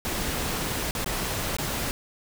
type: noise with dropouts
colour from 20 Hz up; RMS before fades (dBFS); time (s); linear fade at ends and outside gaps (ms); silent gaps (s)
pink; -29; 0.05-1.91; 0; 0.909-0.951 / 1.044-1.061 / 1.567-1.585
effects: none